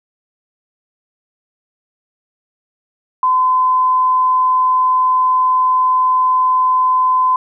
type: tone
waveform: sine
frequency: 1021 Hz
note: C6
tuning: 43 cents flat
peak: -10 dBFS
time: 3.23-7.36 s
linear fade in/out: 2 ms
effects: none

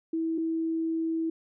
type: tone pair in turn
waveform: sine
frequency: 325.6 / 325.6 Hz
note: E4 / E4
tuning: -21 / -21 cents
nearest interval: unison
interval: 0 cents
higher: neither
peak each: -26 dBFS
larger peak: neither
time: 0.13-0.38 / 0.38-1.3 s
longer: second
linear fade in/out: 5 ms
effects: none

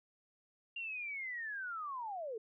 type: linear sweep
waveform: sine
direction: down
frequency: 2799 to 418.3 Hz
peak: -39 dBFS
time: 0.76-2.38 s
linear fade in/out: 5 ms
effects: none

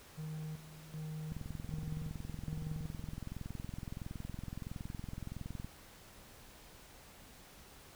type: tone with tremolo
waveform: triangle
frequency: 155.7 Hz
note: D#3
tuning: 2 cents sharp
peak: -38 dBFS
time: 0.17-3.17 s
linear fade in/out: 20 ms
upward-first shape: square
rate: 1.3 Hz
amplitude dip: 75%
type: click train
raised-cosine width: 5 ms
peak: -30 dBFS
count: 94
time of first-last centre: 1.32-5.646 s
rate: 21.5 Hz
effects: pink hiss -57 dBFS RMS until 7.95 s

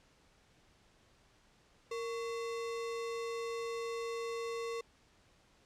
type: tone with sample-and-hold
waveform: sine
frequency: 462.8 Hz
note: A#4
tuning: 13 cents flat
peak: -36 dBFS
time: 1.91-4.81 s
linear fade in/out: 5 ms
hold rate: 1575 Hz
effects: pink hiss -67 dBFS RMS until 5.65 s + low-pass 7000 Hz 12 dB/octave

